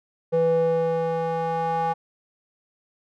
square tone with band-pass filter sweep, 164.81 Hz, E3, in tune, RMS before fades -23 dBFS, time 0.32-1.94 s, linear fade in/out 20 ms, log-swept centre 470 to 830 Hz, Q 3.9, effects none

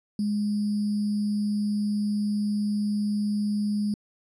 sine tone with sample-and-hold, 207.7 Hz, G#3, in tune, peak -23 dBFS, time 0.19-3.94 s, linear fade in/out 2 ms, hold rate 4900 Hz, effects resampled to 22050 Hz

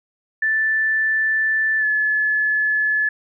sine tone with pitch glide, 1760 to 1718.8 Hz, A6 to A6, 0 to -41 cents, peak -16 dBFS, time 0.42-3.09 s, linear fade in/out 5 ms, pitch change -41 cents, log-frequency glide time 1.79-1.85 s, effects none

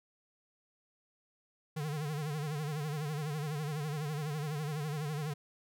square tone with vibrato, 150 Hz, D3, 37 cents sharp, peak -35 dBFS, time 1.76-5.34 s, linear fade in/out 10 ms, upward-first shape sine, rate 12 Hz, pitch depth 97 cents each way, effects none

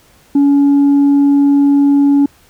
sine tone with tanh clipping, 282.5 Hz, C#4, 33 cents sharp, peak -7 dBFS, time 0.35-2.26 s, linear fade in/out 5 ms, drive 1 dB, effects pink hiss -48 dBFS RMS until 2.49 s

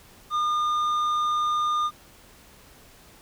triangle tone with tanh clipping, 1213 Hz, D#6, 44 cents flat, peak -23 dBFS, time 0.3-1.91 s, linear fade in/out 50 ms, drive 11 dB, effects pink hiss -52 dBFS RMS until 3.21 s

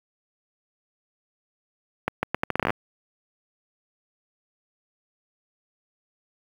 accelerating click train, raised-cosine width 0.5 ms, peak -7 dBFS, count 13, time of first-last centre 2.08-2.704 s, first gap 150 ms, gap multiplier 0.77, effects high-pass 80 Hz 12 dB/octave + 7-bit

